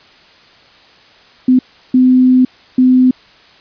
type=tone bursts at uneven times; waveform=sine; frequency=254.9 Hz; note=C4; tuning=45 cents flat; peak=-5 dBFS; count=3; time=1.48-1.59 / 1.94-2.45 / 2.78-3.11 s; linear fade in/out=5 ms; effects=white hiss -44 dBFS RMS until 3.6 s + resampled to 11025 Hz